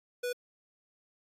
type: tone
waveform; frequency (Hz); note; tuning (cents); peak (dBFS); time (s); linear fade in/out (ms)
square; 491.1; B4; -10; -32; 0.23-0.33; 10
effects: AAC 48 kbps